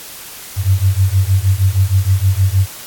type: beating tone pair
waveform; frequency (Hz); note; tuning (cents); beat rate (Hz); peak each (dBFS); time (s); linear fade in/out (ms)
sine; 92.5 / 98.9; F#2 / G2; 0 / +16; 6.4; -13; 0.56-2.68; 50
effects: white hiss -32 dBFS RMS until 2.86 s + AAC 64 kbps